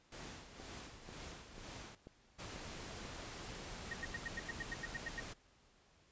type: noise with tremolo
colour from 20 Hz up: pink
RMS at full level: -49 dBFS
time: 0.12-1.95 s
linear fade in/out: 2 ms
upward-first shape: sine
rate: 2 Hz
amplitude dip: 60%
type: click train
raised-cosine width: 2 ms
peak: -38 dBFS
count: 6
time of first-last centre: 0.6-3.051 s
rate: 2.04 Hz
type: noise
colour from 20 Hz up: pink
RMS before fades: -48 dBFS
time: 2.38-5.34 s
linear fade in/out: 20 ms
type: tone bursts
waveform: sine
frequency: 1864.7 Hz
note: A#6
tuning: in tune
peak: -39 dBFS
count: 12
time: 3.91-5.201 s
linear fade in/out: 5 ms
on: 26 ms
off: 89 ms
effects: pink hiss -69 dBFS RMS until 6.11 s + resampled to 16000 Hz